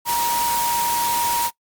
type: tone in noise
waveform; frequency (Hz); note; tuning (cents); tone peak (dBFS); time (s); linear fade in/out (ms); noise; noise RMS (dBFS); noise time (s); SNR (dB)
sine; 945; A#5; +23; -19; 0.05-1.51; 50; white; -25; 0.05-1.51; +3
effects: noise-tail reverb RT60 0.1 s tail -21 dB re dry + Opus 48 kbps